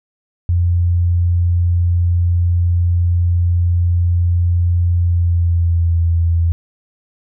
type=tone with pitch glide; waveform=sine; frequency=87.1 to 84.08 Hz; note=F2 to E2; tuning=-4 to +35 cents; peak=-11 dBFS; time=0.49-6.52 s; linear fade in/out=0 ms; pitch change=-61 cents; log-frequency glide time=4.97-5.99 s; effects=none